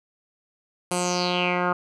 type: tone with low-pass filter sweep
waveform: 10% pulse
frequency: 178.5 Hz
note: F3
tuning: 38 cents sharp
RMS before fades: -24 dBFS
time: 0.91-1.73 s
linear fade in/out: 5 ms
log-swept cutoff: 9900 to 1300 Hz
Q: 5.1
effects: none